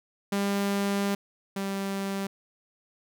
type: tone pair in turn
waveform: sawtooth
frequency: 199.8 / 196.14 Hz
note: G3 / G3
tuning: +33 / +1 cents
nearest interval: unison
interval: 32 cents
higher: first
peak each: -21 / -25 dBFS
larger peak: first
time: 0.32-1.15 / 1.56-2.27 s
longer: first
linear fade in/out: 5 ms
effects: none